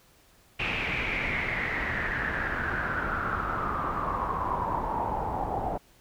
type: noise with low-pass filter sweep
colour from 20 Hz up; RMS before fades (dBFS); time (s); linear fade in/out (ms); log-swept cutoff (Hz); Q
pink; -30; 0.59-5.78; 10; 2600 to 750; 7.1
effects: pink hiss -60 dBFS RMS until 6 s